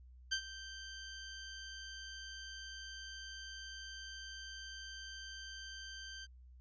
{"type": "tone with ADSR envelope", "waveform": "15% pulse", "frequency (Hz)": 1563, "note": "G6", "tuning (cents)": -6, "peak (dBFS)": -25, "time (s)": [0.31, 6.27], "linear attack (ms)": 16, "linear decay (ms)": 81, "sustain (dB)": -15, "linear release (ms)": 33, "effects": ["added 62 Hz sine -55 dBFS peak until 6.6 s", "resampled to 16000 Hz"]}